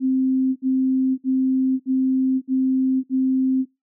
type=tone bursts; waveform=sine; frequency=261.6 Hz; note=C4; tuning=in tune; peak=-16 dBFS; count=6; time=0-3.655 s; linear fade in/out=50 ms; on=560 ms; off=59 ms; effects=noise-tail reverb RT60 0.2 s tail -20 dB re dry